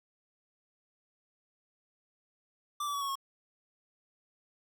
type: tone with pitch steps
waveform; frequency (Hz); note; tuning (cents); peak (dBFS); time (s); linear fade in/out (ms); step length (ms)
square; 1174.7 / 1153.2 / 1132.1 / 1111.3 / 1091; D6 / D6 / C#6 / C#6 / C#6; 0 / -32 / +36 / +4 / -28; -33; 2.8-3.155; 5; 71
effects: none